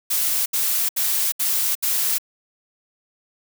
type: noise bursts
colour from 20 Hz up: blue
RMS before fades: -21 dBFS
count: 5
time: 0.1-2.184 s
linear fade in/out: 10 ms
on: 360 ms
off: 71 ms
effects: none